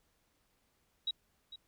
sine tone with echo, 3846 Hz, B7, 47 cents flat, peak -31 dBFS, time 1.07-1.11 s, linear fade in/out 5 ms, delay 450 ms, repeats 1, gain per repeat -14 dB, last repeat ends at 1.56 s, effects pink hiss -75 dBFS RMS until 1.67 s

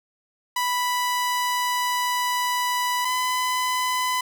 sawtooth tone pair in turn, 987.8 / 1006.8 Hz, B5 / B5, 0 / +33 cents, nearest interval unison, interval 33 cents, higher second, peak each -18 dBFS, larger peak neither, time 0.56-3.05 / 3.05-4.21 s, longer first, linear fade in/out 5 ms, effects none

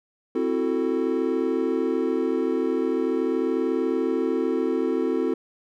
triangle chord, F# half-diminished seventh, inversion second, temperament equal with one note detuned, 261.6 / 329.6 / 370 / 443.6 Hz, C4 / E4 / F#4 / A4, 0 / 0 / 0 / +14 cents, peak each -25 dBFS, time 0.35-5.34 s, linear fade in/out 5 ms, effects none

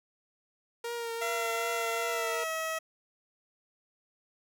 sawtooth tone with vibrato, 466.2 Hz, A#4, in tune, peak -30 dBFS, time 0.84-2.44 s, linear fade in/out 5 ms, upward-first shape triangle, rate 2.6 Hz, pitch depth 30 cents each way
15% pulse tone with pitch glide, 680 to 642.9 Hz, F5 to E5, -46 to -43 cents, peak -25 dBFS, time 1.21-2.79 s, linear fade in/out 10 ms, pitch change -97 cents, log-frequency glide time 1.99-2.49 s
effects none

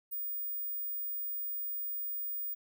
sine tone, 15000 Hz, A#9, 10 cents sharp, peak -34 dBFS, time 0.11-2.55 s, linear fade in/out 20 ms, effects none

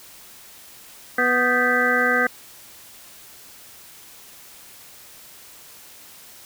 harmonic tone with a mistuned harmonic, 246.9 Hz, B3, in tune, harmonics 1 / 2 / 3 / 5 / 6 / 7 / 8, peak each -27 / -24 / -28 / -25 / -20 / -30 / -24 dBFS, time 1.18-2.27 s, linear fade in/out 5 ms, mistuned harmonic 6, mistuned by +89 cents, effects white hiss -45 dBFS RMS until 6.45 s

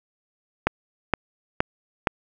click train, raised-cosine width 0.5 ms, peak -3 dBFS, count 4, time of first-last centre 0.67-2.072 s, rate 2.14 Hz, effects none

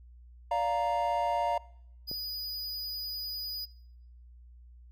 triangle chord, Bb major, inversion first, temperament just, 582.7 / 699.2 / 932.3 Hz, D5 / F5 / Bb5, -14 / +2 / 0 cents, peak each -32 / -28 / -28 dBFS, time 0.51-1.58 s, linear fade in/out 5 ms
square tone, 4945 Hz, D#8, 12 cents flat, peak -35 dBFS, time 2.07-3.66 s, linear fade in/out 20 ms
click, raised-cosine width 2 ms, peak -29 dBFS, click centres 2.114 s
effects noise-tail reverb RT60 0.8 s tail -23 dB re dry + added 60 Hz sine -50 dBFS peak until 4.91 s

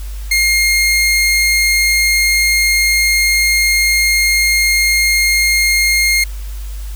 sawtooth tone, 2131 Hz, C7, 31 cents sharp, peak -7 dBFS, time 0.31-6.24 s, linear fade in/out 5 ms, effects added 50 Hz sine -22 dBFS peak until 6.95 s + white hiss -39 dBFS RMS until 6.95 s

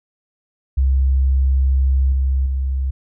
sine tone with level steps, 66.5 Hz, C2, 29 cents sharp, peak -12 / -14 / -17 dBFS, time 0.77-2.91 s, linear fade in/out 10 ms, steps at 2.12 / 2.46 s, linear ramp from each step 2 ms, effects none

